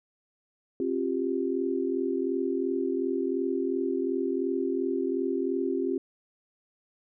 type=chord; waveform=sine; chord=C suspended fourth; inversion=none; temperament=equal with one note detuned; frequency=268.2 / 349.2 / 392 Hz; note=C4 / F4 / G4; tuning=+43 / 0 / 0 cents; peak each=-30 dBFS; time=0.8-5.98 s; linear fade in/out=2 ms; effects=none